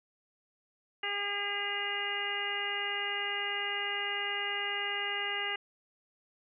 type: harmonic tone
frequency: 405.5 Hz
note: G#4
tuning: 41 cents flat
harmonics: 1 / 2 / 3 / 4 / 5 / 6 / 7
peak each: -43 / -41 / -43 / -40 / -36 / -45 / -36 dBFS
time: 1.03-5.56 s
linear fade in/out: 5 ms
effects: none